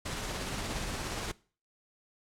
pink noise with tremolo, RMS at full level -35 dBFS, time 0.05-1.32 s, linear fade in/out 10 ms, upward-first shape sine, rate 17 Hz, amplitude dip 25%, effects noise-tail reverb RT60 0.4 s tail -21 dB re dry + low-pass 9000 Hz 12 dB/octave

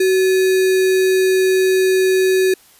sine tone with sample-and-hold, 375.4 Hz, F#4, 25 cents sharp, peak -11 dBFS, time 0-2.54 s, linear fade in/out 5 ms, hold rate 2100 Hz, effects white hiss -49 dBFS RMS until 2.79 s + resampled to 32000 Hz

